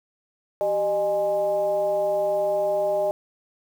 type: tone with frequency modulation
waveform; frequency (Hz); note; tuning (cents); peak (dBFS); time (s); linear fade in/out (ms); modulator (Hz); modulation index
sine; 609; D#5; -37; -20; 0.61-3.11; 0; 221; 0.64
effects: 8-bit